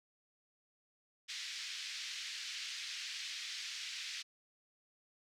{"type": "band-pass noise", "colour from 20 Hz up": "white", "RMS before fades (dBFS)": -44, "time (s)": [1.28, 4.23], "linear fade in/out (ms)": 20, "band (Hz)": [1900, 5400], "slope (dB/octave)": 24, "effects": []}